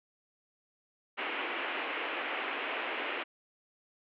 white band-pass noise, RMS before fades -36 dBFS, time 1.17-3.24 s, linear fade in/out 20 ms, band 270 to 2900 Hz, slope 48 dB/octave, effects none

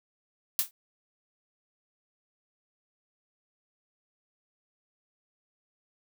blue noise with exponential decay, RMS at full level -21 dBFS, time 0.59-0.71 s, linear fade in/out 1 ms, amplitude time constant 24 ms, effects none

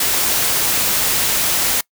white noise, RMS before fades -17 dBFS, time 0-1.81 s, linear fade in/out 5 ms, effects noise-tail reverb RT60 0.1 s tail -24 dB re dry

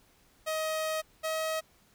sawtooth tone pair in turn, 630 / 635.8 Hz, D#5 / D#5, +21 / +37 cents, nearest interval unison, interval 16 cents, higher second, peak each -26 dBFS, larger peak neither, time 0.46-1.02 / 1.23-1.61 s, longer first, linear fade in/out 20 ms, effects pink hiss -64 dBFS RMS until 1.94 s

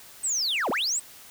sine linear two-way sweep, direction down then up, 8350 to 183.1 to 8350 Hz, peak -21 dBFS, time 0.23-1 s, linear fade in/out 20 ms, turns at 0.7 s, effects tanh soft clip ceiling -23 dBFS + white hiss -48 dBFS RMS until 1.3 s

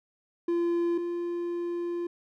triangle tone pair in turn, 343 / 346.2 Hz, F4 / F4, -31 / -15 cents, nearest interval unison, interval 16 cents, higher second, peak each -22 / -27 dBFS, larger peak first, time 0.48-0.98 / 0.98-2.07 s, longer second, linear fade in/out 5 ms, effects none

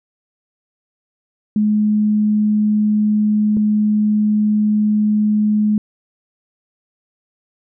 sine tone pair in turn, 211.4 / 211.4 Hz, G#3 / G#3, +31 / +31 cents, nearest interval unison, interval 0 cents, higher neither, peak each -12 dBFS, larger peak neither, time 1.56-3.57 / 3.57-5.78 s, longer second, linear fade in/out 2 ms, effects none

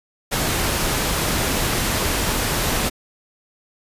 pink noise, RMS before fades -21 dBFS, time 0.31-2.9 s, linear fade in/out 20 ms, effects resampled to 32000 Hz

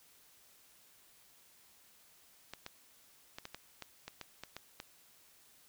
clicks, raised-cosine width 0.2 ms, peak -26 dBFS, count 11, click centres 2.536 / 2.664 / 3.385 / 3.454 / 3.546 / 3.823 / 4.08 / 4.213 / 4.436 / 4.566 / 4.801 s, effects white hiss -64 dBFS RMS until 5.68 s

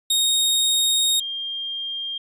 sawtooth / sine tone pair in turn, 3729 / 3204 Hz, A#7 / G7, 0 / +37 cents, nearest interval minor third, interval 263 cents, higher first, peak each -14 / -26 dBFS, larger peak first, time 0.1-1.2 / 1.2-2.18 s, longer first, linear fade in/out 5 ms, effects resampled to 32000 Hz

